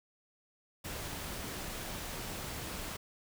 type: noise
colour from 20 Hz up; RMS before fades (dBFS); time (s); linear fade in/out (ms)
pink; -41; 0.84-2.97; 10
effects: none